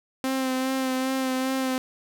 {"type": "tone with vibrato", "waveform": "sawtooth", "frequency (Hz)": 261.6, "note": "C4", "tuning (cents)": 0, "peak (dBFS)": -20, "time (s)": [0.24, 1.78], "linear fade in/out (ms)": 0, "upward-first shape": "sine", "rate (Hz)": 2.5, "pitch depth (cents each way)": 22, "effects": []}